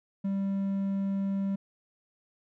triangle tone, 196 Hz, G3, in tune, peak -25 dBFS, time 0.24-1.56 s, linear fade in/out 10 ms, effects none

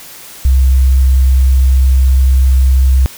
sine tone, 65.41 Hz, C2, in tune, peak -5 dBFS, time 0.45-3.06 s, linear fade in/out 0 ms, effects white hiss -33 dBFS RMS until 3.17 s

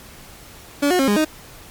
30% pulse tone with pitch steps, 286.3 / 362.2 / 269.5 / 205.6 / 310.7 Hz, D4 / F#4 / C#4 / G#3 / D#4, -44 / -37 / -49 / -17 / -2 cents, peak -12 dBFS, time 0.82-1.25 s, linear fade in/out 10 ms, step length 86 ms, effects pink hiss -42 dBFS RMS until 1.7 s + MP3 96 kbps

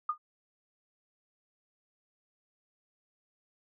sine tone with exponential decay, 1221 Hz, D#6, 33 cents flat, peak -24 dBFS, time 0.09-0.18 s, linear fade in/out 5 ms, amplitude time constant 19 ms, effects none

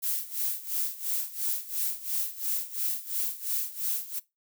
violet noise with tremolo, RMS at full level -28 dBFS, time 0.02-4.2 s, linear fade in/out 20 ms, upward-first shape sine, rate 2.9 Hz, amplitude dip 85%, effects noise-tail reverb RT60 0.2 s tail -20 dB re dry

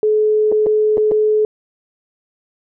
sine tone with dropouts, 428.1 Hz, A4, 47 cents flat, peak -11 dBFS, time 0.03-1.45 s, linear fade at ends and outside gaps 1 ms, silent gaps 0.517-0.523 / 0.662-0.667 / 0.972-0.979 / 1.113-1.118 s, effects none

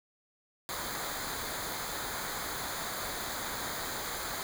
pink noise with comb filter, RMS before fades -37 dBFS, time 0.69-4.43 s, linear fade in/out 0 ms, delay 0.36 ms, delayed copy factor -0.7, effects none

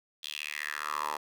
10% pulse tone with high-pass filter sweep, 74.8 Hz, D2, 32 cents sharp, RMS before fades -36 dBFS, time 0.23-1.17 s, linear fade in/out 5 ms, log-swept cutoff 3500 to 810 Hz, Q 4.5, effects none

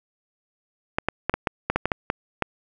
clicks, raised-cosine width 0.5 ms, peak -6 dBFS, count 11, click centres 0.985 / 1.086 / 1.296 / 1.34 / 1.472 / 1.7 / 1.76 / 1.856 / 1.918 / 2.101 / 2.423 s, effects none

